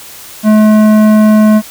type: tone with tanh clipping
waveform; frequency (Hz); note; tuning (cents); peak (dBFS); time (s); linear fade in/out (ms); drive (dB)
sine; 214.5; A3; -44; -5; 0.43-1.62; 50; 14
effects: white hiss -31 dBFS RMS until 1.7 s